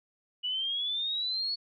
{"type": "exponential sweep", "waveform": "sine", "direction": "up", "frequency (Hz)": [2932, 4435], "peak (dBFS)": -29, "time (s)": [0.43, 1.56], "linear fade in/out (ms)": 20, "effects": []}